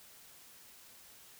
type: silence
effects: white hiss -57 dBFS RMS until 1.39 s